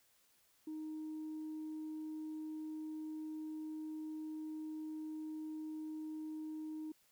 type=tone; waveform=sine; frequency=311.1 Hz; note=D#4; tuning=in tune; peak=-40 dBFS; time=0.67-6.92 s; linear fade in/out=5 ms; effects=tanh soft clip ceiling -39 dBFS + white hiss -72 dBFS RMS until 7.11 s